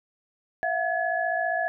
sine tone cluster, 667 / 722 / 1700 Hz, E5 / F#5 / G#6, +20 / -43 / +40 cents, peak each -28 dBFS, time 0.63-1.68 s, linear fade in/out 0 ms, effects none

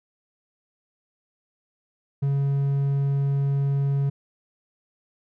triangle tone, 139.3 Hz, C#3, 9 cents sharp, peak -18 dBFS, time 2.22-4.1 s, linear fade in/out 10 ms, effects none

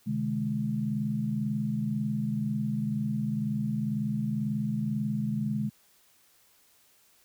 sine tone cluster, 130.6 / 152.6 / 210.9 Hz, C3 / D#3 / G#3, -3 / -33 / +27 cents, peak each -33 / -34 / -29 dBFS, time 0.06-5.7 s, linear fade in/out 20 ms, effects white hiss -63 dBFS RMS until 7.24 s

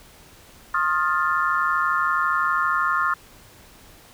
sine chord, F dominant seventh, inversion second, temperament equal with one note detuned, 1069.7 / 1244.5 / 1396.9 / 1760 Hz, C6 / Eb6 / F6 / A6, +38 / 0 / 0 / 0 cents, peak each -24 / -24 / -23 / -29 dBFS, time 0.74-3.14 s, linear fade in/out 5 ms, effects pink hiss -49 dBFS RMS until 4.13 s

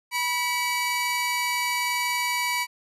sawtooth tone pair together, 975 / 2282 Hz, B5 / C#7, -23 / +50 cents, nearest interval octave + minor third, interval 1473 cents, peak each -23 dBFS, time 0.11-2.67 s, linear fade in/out 50 ms, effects resampled to 32000 Hz

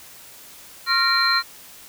sine tone cluster, 1078 / 1385 / 1857 / 2338 / 4133 Hz, C#6 / F6 / A#6 / D7 / C8, -49 / -15 / -7 / -8 / -22 cents, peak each -25 / -21 / -24 / -29 / -20 dBFS, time 0.86-1.43 s, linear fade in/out 50 ms, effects white hiss -44 dBFS RMS until 1.88 s

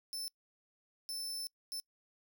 sawtooth tone bursts at uneven times, 5290 Hz, E8, 5 cents sharp, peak -36 dBFS, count 3, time 0.13-0.28 / 1.09-1.47 / 1.72-1.8 s, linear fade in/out 0 ms, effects noise-tail reverb RT60 0.1 s tail -24 dB re dry

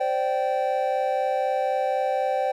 triangle chord, C suspended second, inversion none, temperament equal with one note detuned, 523.3 / 587.3 / 775 Hz, C5 / D5 / G5, 0 / 0 / -20 cents, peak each -24 / -26 / -23 dBFS, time 0-2.52 s, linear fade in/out 10 ms, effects none

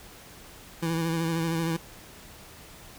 25% pulse tone with vibrato, 164.81 Hz, E3, in tune, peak -22 dBFS, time 0.82-1.77 s, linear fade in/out 10 ms, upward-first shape sine, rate 13 Hz, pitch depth 36 cents each way, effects pink hiss -48 dBFS RMS until 2.98 s

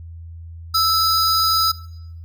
square tone pair together, 1314 / 4956 Hz, E6 / D#8, -6 / -8 cents, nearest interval octave + major seventh, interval 2298 cents, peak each -18 dBFS, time 0.74-1.72 s, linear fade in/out 10 ms, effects noise-tail reverb RT60 0.8 s tail -20 dB re dry + added 83 Hz sine -33 dBFS peak until 2.24 s

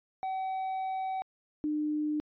triangle / sine tone pair in turn, 760 / 301.6 Hz, F#5 / D4, +46 / +46 cents, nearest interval octave + major third, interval 1600 cents, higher first, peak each -29 / -28 dBFS, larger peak second, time 0.23-1.22 / 1.64-2.2 s, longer first, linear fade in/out 0 ms, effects resampled to 11025 Hz

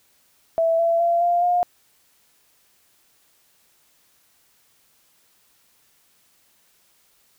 sine tone with pitch steps, 659.3 / 671.6 / 684.1 / 696.9 / 709.9 Hz, E5 / E5 / F5 / F5 / F5, 0 / +32 / -36 / -4 / +28 cents, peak -16 dBFS, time 0.58-1.63 s, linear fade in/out 0 ms, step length 210 ms, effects white hiss -61 dBFS RMS until 7.38 s

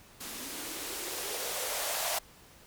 violet noise with band-pass filter sweep, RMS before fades -36 dBFS, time 0.2-2.19 s, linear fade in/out 10 ms, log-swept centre 230 to 710 Hz, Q 3.6, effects pink hiss -56 dBFS RMS until 2.66 s

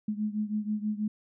sine beating tone pair, 210 / 216.2 Hz, G#3 / A3, +19 / -30 cents, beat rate 6.2 Hz, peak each -30 / -33 dBFS, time 0.08-1.08 s, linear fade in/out 5 ms, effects none

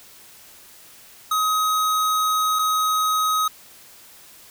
square tone pair in turn, 1264 / 1264 Hz, D#6 / D#6, +27 / +27 cents, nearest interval unison, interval 0 cents, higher neither, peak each -19 / -19 dBFS, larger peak neither, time 1.31-2.59 / 2.59-3.48 s, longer first, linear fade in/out 5 ms, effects white hiss -47 dBFS RMS until 4.5 s

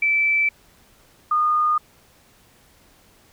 sine tone pair in turn, 2321 / 1223.8 Hz, D7 / D#6, -21 / -29 cents, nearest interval major seventh, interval 1108 cents, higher first, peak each -16 dBFS, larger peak neither, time 0.02-0.49 / 1.31-1.78 s, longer neither, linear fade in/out 5 ms, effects pink hiss -55 dBFS RMS until 3.32 s

